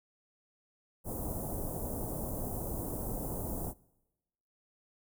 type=band-stop noise; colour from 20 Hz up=pink; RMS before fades=-37 dBFS; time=1.04-3.74 s; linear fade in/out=50 ms; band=790 to 10000 Hz; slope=24 dB/octave; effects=noise-tail reverb RT60 1.0 s tail -23 dB re dry